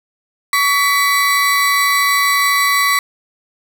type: tone pair together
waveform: 35% pulse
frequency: 1133 / 1984.3 Hz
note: C#6 / B6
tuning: +37 / +8 cents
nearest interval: minor seventh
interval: 971 cents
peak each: -13 dBFS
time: 0.53-2.99 s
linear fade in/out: 2 ms
effects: none